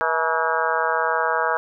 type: harmonic tone with a mistuned harmonic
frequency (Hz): 161.3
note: E3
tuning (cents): -37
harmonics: 3 / 4 / 5 / 6 / 7 / 8 / 9 / 10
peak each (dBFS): -27 / -27 / -27 / -27 / -27 / -27 / -27 / -27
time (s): 0.01-1.57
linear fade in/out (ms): 0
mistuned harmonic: 5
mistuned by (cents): +88
effects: none